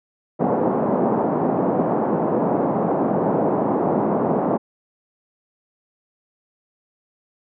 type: band-pass noise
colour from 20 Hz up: pink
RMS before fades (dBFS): -20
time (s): 0.39-4.58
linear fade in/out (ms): 20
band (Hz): 180 to 890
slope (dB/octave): 24
effects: none

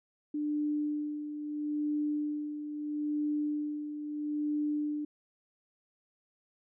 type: tone with tremolo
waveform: sine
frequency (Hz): 297.7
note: D4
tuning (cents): +24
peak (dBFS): -28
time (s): 0.34-5.05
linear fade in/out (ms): 5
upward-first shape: sine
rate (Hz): 0.76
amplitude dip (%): 60
effects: none

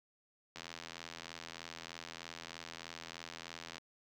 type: click train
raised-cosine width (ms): 0.2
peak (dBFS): -27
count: 269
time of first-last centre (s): 0.56-3.781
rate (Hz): 83.2
effects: high-pass 100 Hz 12 dB/octave + 11-bit

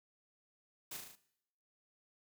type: noise with echo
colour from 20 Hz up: white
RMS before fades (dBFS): -45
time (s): 0.91-0.97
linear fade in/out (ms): 5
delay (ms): 37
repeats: 5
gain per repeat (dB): -3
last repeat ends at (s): 1.155
effects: noise-tail reverb RT60 0.8 s tail -19 dB re dry

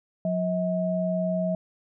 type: tone pair together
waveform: sine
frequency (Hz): 180.25 / 639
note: F#3 / D#5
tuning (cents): -45 / +46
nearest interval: octave + minor seventh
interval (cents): 2191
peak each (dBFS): -26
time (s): 0.25-1.55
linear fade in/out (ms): 2
effects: none

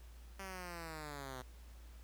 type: linear sweep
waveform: 5% pulse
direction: down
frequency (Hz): 196 to 125.1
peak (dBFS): -34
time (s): 0.39-1.42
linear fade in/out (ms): 5
effects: added 58 Hz sine -52 dBFS peak until 2.03 s + pink hiss -65 dBFS RMS until 2.03 s

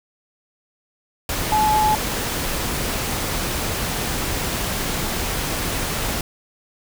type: tone in noise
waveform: sine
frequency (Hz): 856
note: A5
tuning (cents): -48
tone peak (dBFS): -15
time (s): 1.52-1.95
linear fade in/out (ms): 2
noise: pink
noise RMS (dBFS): -24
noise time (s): 1.29-6.21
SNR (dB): +6
effects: none

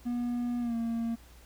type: tone with pitch glide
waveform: triangle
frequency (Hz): 241.7 to 230.5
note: B3 to A#3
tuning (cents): -37 to -19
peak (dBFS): -27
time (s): 0.05-1.16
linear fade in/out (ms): 20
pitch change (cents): -82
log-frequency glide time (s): 0.6-0.75
effects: added 60 Hz sine -53 dBFS peak until 1.45 s + pink hiss -58 dBFS RMS until 1.45 s

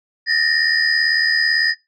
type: tone cluster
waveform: sine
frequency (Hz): 1787 / 1865 / 4977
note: A6 / A#6 / D#8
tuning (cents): +26 / 0 / 0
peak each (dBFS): -18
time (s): 0.26-1.75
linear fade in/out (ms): 50
effects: noise-tail reverb RT60 0.2 s tail -22 dB re dry + tanh soft clip ceiling -5 dBFS

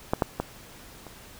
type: clicks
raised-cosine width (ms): 1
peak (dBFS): -8 / -7 / -12 / -26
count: 4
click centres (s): 0.135 / 0.222 / 0.4 / 1.067
effects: pink hiss -48 dBFS RMS until 1.39 s

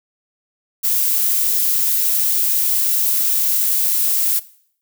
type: noise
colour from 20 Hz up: violet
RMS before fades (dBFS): -17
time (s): 0.83-4.4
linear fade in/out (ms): 20
effects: noise-tail reverb RT60 0.6 s tail -19 dB re dry

